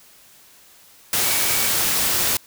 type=tone in noise; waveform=sine; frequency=2268 Hz; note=C#7; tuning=39 cents sharp; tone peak=-31 dBFS; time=1.25-1.69 s; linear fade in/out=2 ms; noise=white; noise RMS=-20 dBFS; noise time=1.13-2.37 s; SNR=-14 dB; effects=white hiss -50 dBFS RMS until 2.46 s